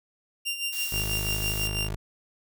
sawtooth tone with tremolo, 2783 Hz, F7, 7 cents flat, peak -23 dBFS, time 0.45-1.89 s, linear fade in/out 20 ms, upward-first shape sine, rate 6.1 Hz, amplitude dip 65%
blue noise, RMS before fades -35 dBFS, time 0.72-1.68 s, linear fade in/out 10 ms
20% pulse tone, 51.91 Hz, G#1, in tune, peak -25 dBFS, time 0.92-1.96 s, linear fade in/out 5 ms
effects none

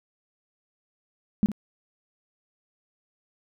sine tone with echo, 207.7 Hz, G#3, in tune, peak -16 dBFS, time 1.43-1.46 s, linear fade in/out 0 ms, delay 57 ms, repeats 1, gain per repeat -13 dB, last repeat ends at 1.517 s, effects none

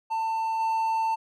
triangle tone with level steps, 894 Hz, A5, 27 cents sharp, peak -23 / -21 dBFS, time 0.1-1.16 s, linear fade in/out 20 ms, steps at 0.59 s, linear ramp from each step 20 ms, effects none

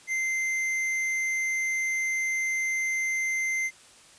sine tone with tanh clipping, 2080 Hz, C7, 11 cents flat, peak -27 dBFS, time 0.07-3.71 s, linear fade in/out 50 ms, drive 11 dB, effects white hiss -53 dBFS RMS until 4.18 s + resampled to 22050 Hz

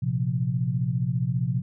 sine chord, Bb suspended second, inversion none, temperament equal with one note detuned, 115.94 / 130.81 / 174.61 Hz, Bb2 / C3 / F3, -9 / 0 / 0 cents, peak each -28 / -25 / -29 dBFS, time 0.02-1.62 s, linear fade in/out 10 ms, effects none

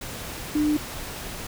sine tone in noise, 300 Hz, D4, 37 cents sharp, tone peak -19 dBFS, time 0.55-0.77 s, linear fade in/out 5 ms, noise pink, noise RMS -35 dBFS, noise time 0.01-1.47 s, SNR +13 dB, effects none

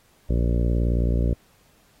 harmonic tone, 58.8 Hz, A#1, 16 cents sharp, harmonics 1 / 2 / 3 / 4 / 5 / 6 / 7 / 8 / 9 / 10, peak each -20 / -26 / -30 / -32 / -34 / -36 / -37 / -38 / -39 / -40 dBFS, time 0.29-1.34 s, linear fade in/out 10 ms, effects pink hiss -60 dBFS RMS until 2 s + AAC 48 kbps

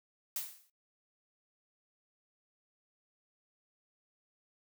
blue noise with exponential decay, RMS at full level -34 dBFS, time 0.36-0.7 s, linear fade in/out 2 ms, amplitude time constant 72 ms, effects noise-tail reverb RT60 0.1 s tail -17 dB re dry

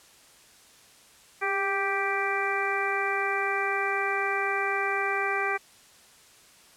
harmonic tone with a mistuned harmonic, 392 Hz, G4, in tune, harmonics 1 / 2 / 3 / 4 / 5 / 6, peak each -32 / -32 / -32 / -32 / -32 / -32 dBFS, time 1.41-5.58 s, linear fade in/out 20 ms, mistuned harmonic 1, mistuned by +34 cents, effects white hiss -55 dBFS RMS until 6.76 s + low-pass 10000 Hz 12 dB/octave

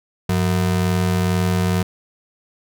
square ring-modulated tone, 138.59 Hz, C#3, in tune, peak -14 dBFS, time 0.29-1.83 s, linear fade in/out 5 ms, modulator 41.1 Hz, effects none

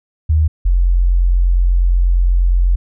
sine tone pair in turn, 77.78 / 44.2 Hz, D#2 / F1, 0 / +22 cents, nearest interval minor seventh, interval 978 cents, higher first, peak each -9 dBFS, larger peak neither, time 0.29-0.48 / 0.65-2.76 s, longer second, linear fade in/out 10 ms, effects none

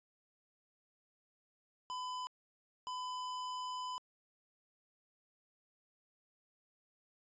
square tone bursts at uneven times, 1005 Hz, B5, 30 cents sharp, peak -40 dBFS, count 2, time 1.9-2.27 / 2.87-3.98 s, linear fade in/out 0 ms, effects resampled to 16000 Hz

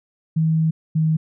sine tone pair in turn, 160 / 158.16 Hz, D#3 / D#3, +49 / +29 cents, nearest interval unison, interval 20 cents, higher first, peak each -15 dBFS, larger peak neither, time 0.36-0.71 / 0.95-1.17 s, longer first, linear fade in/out 10 ms, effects none

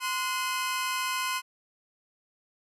sawtooth tone cluster, 1035 / 1460 / 2541 Hz, C6 / F#6 / D#7, -19 / -24 / +36 cents, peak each -26 / -32 / -32 dBFS, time 0-1.42 s, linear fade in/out 50 ms, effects resampled to 32000 Hz

